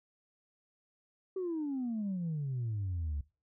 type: exponential sweep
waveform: sine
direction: down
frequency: 385.7 to 69.3 Hz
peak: -31 dBFS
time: 1.36-3.21 s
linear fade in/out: 5 ms
effects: noise-tail reverb RT60 0.3 s tail -21 dB re dry + tanh soft clip ceiling -30 dBFS